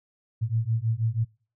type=beating tone pair; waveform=sine; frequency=110 / 116.2 Hz; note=A2 / A#2; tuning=0 / -5 cents; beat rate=6.2 Hz; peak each=-26 dBFS; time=0.41-1.25 s; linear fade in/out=20 ms; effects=noise-tail reverb RT60 0.4 s tail -26 dB re dry